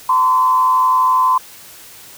sine tone with frequency modulation, 1025 Hz, C6, 36 cents flat, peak -10 dBFS, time 0.09-1.38 s, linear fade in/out 5 ms, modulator 112 Hz, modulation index 0.54, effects white hiss -39 dBFS RMS until 2.17 s

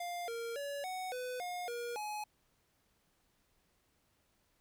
square tone with pitch steps, 701 / 464.1 / 568 / 743 / 501 / 715 / 476.2 / 843 Hz, F5 / A#4 / C#5 / F#5 / B4 / F5 / A#4 / G#5, +6 / -8 / +42 / +7 / +25 / +41 / +37 / +26 cents, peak -39 dBFS, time 0-2.24 s, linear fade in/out 5 ms, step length 280 ms, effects pink hiss -75 dBFS RMS until 4.6 s

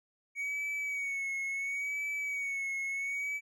triangle tone with vibrato, 2238 Hz, C#7, 16 cents sharp, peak -31 dBFS, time 0.35-3.41 s, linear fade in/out 50 ms, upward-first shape sine, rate 0.72 Hz, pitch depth 49 cents each way, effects none

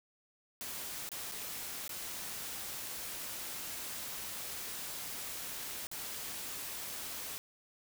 white noise with dropouts, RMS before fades -42 dBFS, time 0.61-7.38 s, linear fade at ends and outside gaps 0 ms, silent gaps 1.09-1.117 / 1.314-1.32 / 1.878-1.893 / 5.869-5.914 s, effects none

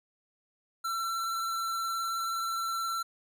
square tone with vibrato, 1347 Hz, E6, 37 cents sharp, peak -31 dBFS, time 0.84-3.03 s, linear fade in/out 10 ms, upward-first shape sine, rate 19 Hz, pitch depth 16 cents each way, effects none

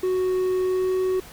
triangle tone with pitch glide, 370 to 372.6 Hz, F#4 to F#4, 0 to +12 cents, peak -18 dBFS, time 0.03-1.2 s, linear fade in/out 5 ms, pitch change +12 cents, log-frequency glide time 0.63-0.95 s, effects pink hiss -44 dBFS RMS until 1.32 s

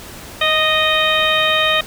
harmonic tone with a mistuned harmonic, 620 Hz, D#5, 6 cents flat, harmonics 1 / 2 / 3 / 4 / 5 / 6, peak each -20 / -20 / -20 / -20 / -20 / -20 dBFS, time 0.41-1.81 s, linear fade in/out 5 ms, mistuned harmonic 1, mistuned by +19 cents, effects pink hiss -35 dBFS RMS until 1.86 s

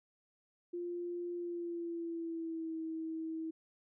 sine tone with pitch glide, 349.2 to 322.1 Hz, F4 to E4, 0 to -40 cents, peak -37 dBFS, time 0.73-3.51 s, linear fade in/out 10 ms, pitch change -140 cents, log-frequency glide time 1.35-2.78 s, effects none

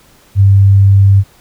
sine tone, 98.5 Hz, G2, 9 cents sharp, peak -3 dBFS, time 0.35-1.24 s, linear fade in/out 50 ms, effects pink hiss -46 dBFS RMS until 1.4 s

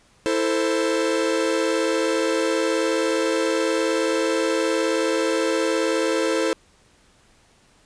45% pulse chord, A minor, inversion second, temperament equal with one note detuned, 329.6 / 444.3 / 523.3 Hz, E4 / A4 / C5, 0 / +17 / 0 cents, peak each -24 dBFS, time 0.26-6.53 s, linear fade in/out 0 ms, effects pink hiss -57 dBFS RMS until 7.85 s + resampled to 22050 Hz

